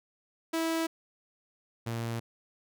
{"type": "tone pair in turn", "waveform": "sawtooth", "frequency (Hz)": [326.7, 115.76], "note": ["E4", "A#2"], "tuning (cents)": [-15, -12], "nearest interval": "octave + tritone", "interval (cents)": 1797, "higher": "first", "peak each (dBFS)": [-24, -28], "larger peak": "first", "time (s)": [[0.53, 0.87], [1.86, 2.2]], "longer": "neither", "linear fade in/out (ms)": 10, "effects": []}